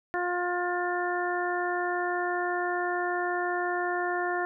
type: harmonic tone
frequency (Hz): 354.8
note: F4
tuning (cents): +27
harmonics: 1 / 2 / 3 / 4 / 5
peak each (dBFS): -31 / -31 / -36 / -35 / -34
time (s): 0.14-4.45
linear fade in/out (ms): 0
effects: none